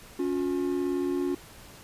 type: tone pair together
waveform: triangle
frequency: 279.9 / 358.1 Hz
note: C#4 / F4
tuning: +17 / +43 cents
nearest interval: major third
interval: 426 cents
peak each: -27 / -26 dBFS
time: 0.19-1.35 s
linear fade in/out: 5 ms
effects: pink hiss -49 dBFS RMS until 1.83 s + resampled to 32000 Hz